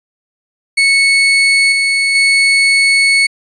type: tone with level steps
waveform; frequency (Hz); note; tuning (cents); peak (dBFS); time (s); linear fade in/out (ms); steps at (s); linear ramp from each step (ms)
35% pulse; 2208; C#7; -7; -6 / -9 / -6; 0.77-3.27; 10; 1.72 / 2.15; 2
effects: resampled to 22050 Hz